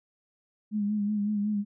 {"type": "tone with vibrato", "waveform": "sine", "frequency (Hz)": 207.7, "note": "G#3", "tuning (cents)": 0, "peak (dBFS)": -25, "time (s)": [0.71, 1.65], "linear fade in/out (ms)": 50, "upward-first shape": "sine", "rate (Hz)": 5.4, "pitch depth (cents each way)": 44, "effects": []}